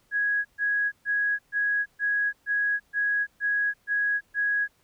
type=tone bursts; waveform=sine; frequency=1661.2 Hz; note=G#6; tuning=in tune; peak=-22 dBFS; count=10; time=0.11-4.68 s; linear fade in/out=50 ms; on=340 ms; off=130 ms; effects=pink hiss -66 dBFS RMS until 4.83 s